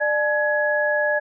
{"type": "tone cluster", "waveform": "sine", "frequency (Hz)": [597, 856, 1678], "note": ["D5", "A5", "G#6"], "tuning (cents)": [28, -48, 17], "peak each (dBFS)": [-21, -29, -21], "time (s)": [0, 1.2], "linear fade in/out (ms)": 20, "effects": []}